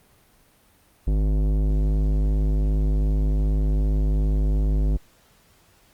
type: tone with tanh clipping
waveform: sine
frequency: 51.3 Hz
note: G#1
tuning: 21 cents flat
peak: -20 dBFS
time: 1.07-4.97 s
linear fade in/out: 5 ms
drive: 16 dB
effects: pink hiss -58 dBFS RMS until 5.93 s + Opus 32 kbps